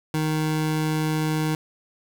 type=tone; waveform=25% pulse; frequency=155.56 Hz; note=D#3; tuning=in tune; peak=-18 dBFS; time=0.14-1.55 s; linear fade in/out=2 ms; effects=8-bit